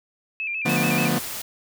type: tone with vibrato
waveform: sine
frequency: 2489 Hz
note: D#7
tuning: in tune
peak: -25 dBFS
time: 0.4-1.08 s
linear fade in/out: 0 ms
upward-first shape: square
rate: 6.9 Hz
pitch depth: 73 cents each way
type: chord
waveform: sawtooth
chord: B half-diminished seventh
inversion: first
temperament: just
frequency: 148.16 / 177.8 / 222.2 / 246.9 Hz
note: D3 / F3 / A3 / B3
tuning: +16 / +31 / +17 / 0 cents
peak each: -22 dBFS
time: 0.65-1.19 s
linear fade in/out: 10 ms
type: noise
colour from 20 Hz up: white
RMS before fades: -32 dBFS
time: 0.69-1.42 s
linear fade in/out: 5 ms
effects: none